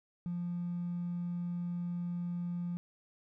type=tone with hard clipping; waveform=triangle; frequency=174.61 Hz; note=F3; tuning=in tune; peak=-34 dBFS; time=0.26-2.77 s; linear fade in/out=0 ms; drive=3 dB; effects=none